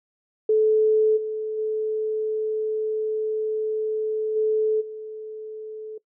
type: tone with level steps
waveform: sine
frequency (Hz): 433.7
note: A4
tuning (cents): -25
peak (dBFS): -15 / -25 / -22 / -18 / -32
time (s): 0.49-5.98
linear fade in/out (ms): 5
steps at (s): 1.16 / 1.57 / 4.35 / 4.8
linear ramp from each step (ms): 20
effects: noise-tail reverb RT60 0.1 s tail -21 dB re dry